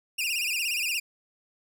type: tone with vibrato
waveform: sawtooth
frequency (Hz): 2600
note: E7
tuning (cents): -24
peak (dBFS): -23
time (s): 0.18-1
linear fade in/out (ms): 10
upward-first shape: sine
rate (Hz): 17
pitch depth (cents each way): 150
effects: none